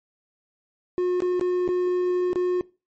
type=tone with dropouts; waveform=triangle; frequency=360.4 Hz; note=F#4; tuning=45 cents flat; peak=-18 dBFS; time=0.98-2.61 s; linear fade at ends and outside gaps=0 ms; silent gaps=1.204-1.221 / 1.396-1.411 / 1.678-1.689 / 2.331-2.358 s; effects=noise-tail reverb RT60 0.3 s tail -21 dB re dry + MP3 32 kbps